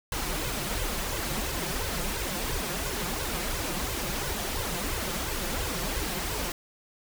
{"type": "noise with flanger", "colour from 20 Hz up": "pink", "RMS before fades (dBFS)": -31, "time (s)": [0.12, 6.52], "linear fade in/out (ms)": 2, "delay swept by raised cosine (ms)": [1.9, 5.8], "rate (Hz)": 2.9, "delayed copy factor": 0.9, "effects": []}